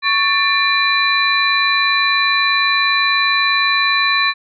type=tone cluster; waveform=sine; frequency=1114 / 1775 / 2383 / 3994 Hz; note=C#6 / A6 / D7 / B7; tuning=+8 / +15 / +25 / +19 cents; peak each=-18 dBFS; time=0.02-4.34 s; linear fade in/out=50 ms; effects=none